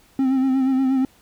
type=tone with vibrato; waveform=triangle; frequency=264 Hz; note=C4; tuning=16 cents sharp; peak=-14 dBFS; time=0.19-1.05 s; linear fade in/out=2 ms; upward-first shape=sine; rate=8.4 Hz; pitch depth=40 cents each way; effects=pink hiss -55 dBFS RMS until 1.21 s